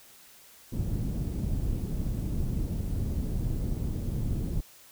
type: low-pass noise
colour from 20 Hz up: pink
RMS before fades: -30 dBFS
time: 0.72-4.61 s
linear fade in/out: 10 ms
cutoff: 200 Hz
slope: 12 dB/octave
effects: white hiss -54 dBFS RMS until 4.91 s